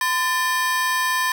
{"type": "ring-modulated tone", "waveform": "40% pulse", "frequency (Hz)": 1396.9, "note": "F6", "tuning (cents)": 0, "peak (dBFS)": -15, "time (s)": [0.01, 1.32], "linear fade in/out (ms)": 2, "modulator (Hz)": 374, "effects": []}